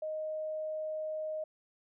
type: tone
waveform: sine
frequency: 622.3 Hz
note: D#5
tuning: in tune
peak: -34 dBFS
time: 0.02-1.44 s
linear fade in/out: 5 ms
effects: none